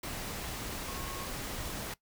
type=tone in noise; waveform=sine; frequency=1091 Hz; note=C#6; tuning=28 cents flat; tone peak=-46 dBFS; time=0.88-1.26 s; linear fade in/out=5 ms; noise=pink; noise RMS=-39 dBFS; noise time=0.03-1.94 s; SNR=-10 dB; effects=noise-tail reverb RT60 0.1 s tail -19 dB re dry